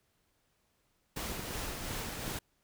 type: noise with tremolo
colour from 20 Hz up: pink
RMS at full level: -38 dBFS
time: 1.16-2.39 s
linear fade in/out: 5 ms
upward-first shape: sine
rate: 2.8 Hz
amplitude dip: 30%
type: clicks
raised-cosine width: 3 ms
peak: -29 dBFS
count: 7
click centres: 1.173 / 1.314 / 1.394 / 1.507 / 1.909 / 2.087 / 2.279 s
effects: pink hiss -75 dBFS RMS until 2.63 s